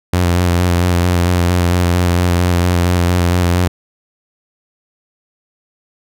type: tone with vibrato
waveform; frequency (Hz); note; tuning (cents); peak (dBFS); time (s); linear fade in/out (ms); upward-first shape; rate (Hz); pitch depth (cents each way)
sawtooth; 88.2; F2; +18; -7; 0.13-3.68; 5; square; 4.4; 24
effects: none

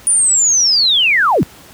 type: linear sweep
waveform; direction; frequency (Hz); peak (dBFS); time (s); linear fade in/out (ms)
sine; down; 9580 to 112.5; -9; 0.07-1.43; 0
effects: pink hiss -40 dBFS RMS until 1.73 s + high-pass 60 Hz 12 dB/octave

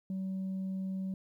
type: tone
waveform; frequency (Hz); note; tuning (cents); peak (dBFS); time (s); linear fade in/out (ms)
sine; 190; F#3; +46; -31; 0.1-1.14; 2
effects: tanh soft clip ceiling -32 dBFS + 12-bit

